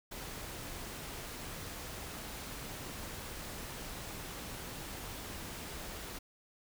pink noise, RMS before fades -44 dBFS, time 0.11-6.19 s, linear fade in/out 10 ms, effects none

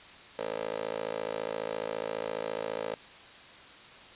15% pulse tone with high-pass filter, 54.6 Hz, A1, 13 cents flat, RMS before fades -35 dBFS, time 0.39-2.94 s, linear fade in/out 0 ms, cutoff 470 Hz, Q 3, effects white hiss -50 dBFS RMS until 4.15 s + resampled to 8000 Hz

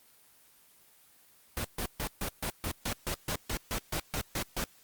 pink noise bursts, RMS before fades -33 dBFS, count 15, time 1.57-4.64 s, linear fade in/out 0 ms, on 74 ms, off 140 ms, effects white hiss -61 dBFS RMS until 4.83 s + Opus 24 kbps

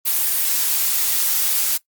blue noise, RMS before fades -19 dBFS, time 0.05-1.78 s, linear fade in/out 20 ms, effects noise-tail reverb RT60 0.1 s tail -18 dB re dry + Opus 32 kbps

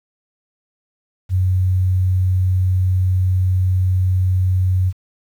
sine tone, 92.5 Hz, F#2, in tune, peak -13 dBFS, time 1.29-4.93 s, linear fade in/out 50 ms, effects 8-bit

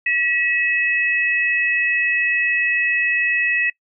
sine tone pair together, 1932.1 / 2579 Hz, B6 / E7, -38 / -39 cents, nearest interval perfect fourth, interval 499 cents, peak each -19 / -20 dBFS, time 0.06-3.7 s, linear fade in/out 5 ms, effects noise-tail reverb RT60 0.1 s tail -22 dB re dry

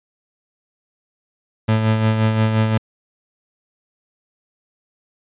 30% pulse tone with tremolo, 110 Hz, A2, in tune, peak -10 dBFS, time 1.68-2.78 s, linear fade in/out 10 ms, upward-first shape sine, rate 5.7 Hz, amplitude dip 45%, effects resampled to 8000 Hz

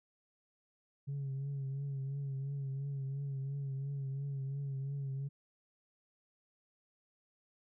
sine tone with vibrato, 137.7 Hz, C#3, 11 cents flat, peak -34 dBFS, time 1.07-5.29 s, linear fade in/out 20 ms, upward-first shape triangle, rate 2.9 Hz, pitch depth 52 cents each way, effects tanh soft clip ceiling -34 dBFS

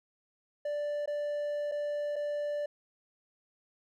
triangle tone with dropouts, 587 Hz, D5, 1 cent flat, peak -29 dBFS, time 0.65-2.66 s, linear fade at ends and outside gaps 5 ms, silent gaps 1.059-1.075 / 1.715-1.719 / 2.159-2.162 s, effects none

